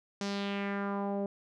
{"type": "tone with low-pass filter sweep", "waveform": "sawtooth", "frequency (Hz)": 200, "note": "G3", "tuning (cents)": 35, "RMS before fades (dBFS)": -34, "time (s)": [0.21, 1.26], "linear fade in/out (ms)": 2, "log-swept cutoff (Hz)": [6000, 550], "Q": 2.4, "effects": []}